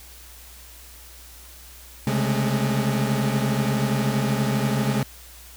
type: tone cluster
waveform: 40% pulse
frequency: 133.7 / 142.2 / 206.1 / 218.5 Hz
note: C3 / C#3 / G#3 / A3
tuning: +38 / +45 / -13 / -12 cents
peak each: -23 / -31 / -25 / -26 dBFS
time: 2.07-5.03 s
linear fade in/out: 2 ms
effects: added 60 Hz sine -46 dBFS peak until 5.56 s + white hiss -46 dBFS RMS until 5.56 s